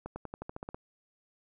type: accelerating click train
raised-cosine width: 1 ms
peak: -25 dBFS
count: 10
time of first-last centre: 0.06-0.745 s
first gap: 100 ms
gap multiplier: 0.93
effects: none